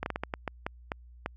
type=slowing click train; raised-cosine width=0.5 ms; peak=-16 dBFS; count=10; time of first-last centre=0.03-1.261 s; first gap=31 ms; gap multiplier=1.35; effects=added 60 Hz sine -49 dBFS peak until 1.36 s